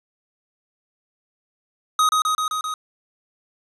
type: tone with echo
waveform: square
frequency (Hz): 1256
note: D#6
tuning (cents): +16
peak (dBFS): -15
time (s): 1.99-2.09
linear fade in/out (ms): 2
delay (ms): 130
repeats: 5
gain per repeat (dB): -2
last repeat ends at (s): 2.74
effects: resampled to 24000 Hz + 8-bit